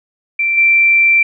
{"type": "tone with level steps", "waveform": "sine", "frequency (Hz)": 2349, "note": "D7", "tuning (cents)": 0, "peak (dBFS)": [-12, -7], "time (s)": [0.39, 1.23], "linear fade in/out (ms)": 5, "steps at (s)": 0.57, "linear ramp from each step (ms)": 10, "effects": []}